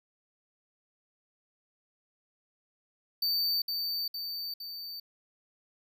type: tone with echo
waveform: square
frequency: 4585 Hz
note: D8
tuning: 42 cents flat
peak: -27 dBFS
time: 3.22-3.62 s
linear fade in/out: 5 ms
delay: 460 ms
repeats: 3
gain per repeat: -4 dB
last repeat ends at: 5 s
effects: none